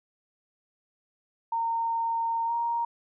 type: tone with pitch glide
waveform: sine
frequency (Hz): 918 to 935.1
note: A#5 to A#5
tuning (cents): -27 to +5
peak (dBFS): -25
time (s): 1.52-2.85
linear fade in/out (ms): 5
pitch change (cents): +32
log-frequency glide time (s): 2.46-2.52
effects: none